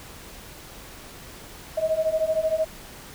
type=beating tone pair; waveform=sine; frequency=627 / 640 Hz; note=D#5 / D#5; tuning=+13 / +49 cents; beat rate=13 Hz; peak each=-25 / -23 dBFS; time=1.77-2.65 s; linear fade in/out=10 ms; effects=pink hiss -43 dBFS RMS until 3.14 s